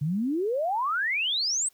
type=exponential sweep; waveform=sine; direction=up; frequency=138.8 to 8500 Hz; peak=-24 dBFS; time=0.01-1.69 s; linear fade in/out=10 ms; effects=white hiss -64 dBFS RMS until 1.73 s